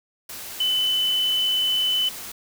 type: tone in noise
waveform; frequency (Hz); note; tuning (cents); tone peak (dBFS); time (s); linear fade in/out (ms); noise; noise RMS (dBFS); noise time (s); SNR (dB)
sine; 3015; F#7; +32; -19; 0.6-2.09; 5; white; -36; 0.29-2.32; +14
effects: none